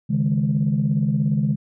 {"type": "chord", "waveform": "sine", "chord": "C# suspended second", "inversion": "none", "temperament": "equal", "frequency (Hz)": [138.59, 155.56, 207.7], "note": ["C#3", "D#3", "G#3"], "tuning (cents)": [0, 0, 0], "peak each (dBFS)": -21, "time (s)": [0.09, 1.56], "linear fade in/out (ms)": 20, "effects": ["tanh soft clip ceiling -10 dBFS"]}